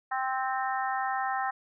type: harmonic tone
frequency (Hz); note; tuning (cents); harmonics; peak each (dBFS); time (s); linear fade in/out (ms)
261.6; C4; 0; 3 / 4 / 5 / 6 / 7; -30 / -35 / -35 / -40 / -36; 0.11-1.51; 10
effects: none